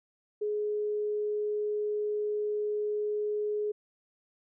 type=tone; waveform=sine; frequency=419.7 Hz; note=G#4; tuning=18 cents sharp; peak=-28 dBFS; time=0.41-3.72 s; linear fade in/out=10 ms; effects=none